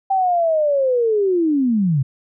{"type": "linear sweep", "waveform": "sine", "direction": "down", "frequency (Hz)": [784, 125.2], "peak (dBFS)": -14, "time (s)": [0.1, 2.03], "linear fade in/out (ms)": 10, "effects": []}